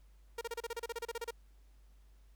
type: tone bursts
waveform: sawtooth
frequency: 466.2 Hz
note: A#4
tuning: in tune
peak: -33 dBFS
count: 15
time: 0.38-1.308 s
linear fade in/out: 5 ms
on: 32 ms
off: 32 ms
effects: added 50 Hz sine -58 dBFS peak until 2.35 s + pink hiss -74 dBFS RMS until 2.35 s